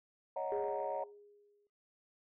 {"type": "chord", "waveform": "sine", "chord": "D# minor seventh", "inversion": "third", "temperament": "equal", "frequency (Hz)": [554.4, 622.3, 740, 932.3], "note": ["C#5", "D#5", "F#5", "A#5"], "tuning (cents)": [0, 0, 0, 0], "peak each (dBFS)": [-39, -40, -41, -41], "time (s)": [0.36, 1.04], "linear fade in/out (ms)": 5}
{"type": "tone with exponential decay", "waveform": "sine", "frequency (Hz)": 411.1, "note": "G#4", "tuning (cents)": -18, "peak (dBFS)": -33, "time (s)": [0.52, 1.67], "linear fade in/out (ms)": 1, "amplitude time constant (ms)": 250}
{"effects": ["noise-tail reverb RT60 0.3 s tail -22 dB re dry", "tanh soft clip ceiling -27 dBFS"]}